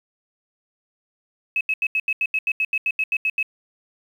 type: tone bursts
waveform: sine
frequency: 2575 Hz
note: E7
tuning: 41 cents flat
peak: -18 dBFS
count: 15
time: 1.56-3.428 s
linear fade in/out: 2 ms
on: 48 ms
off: 82 ms
effects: 8-bit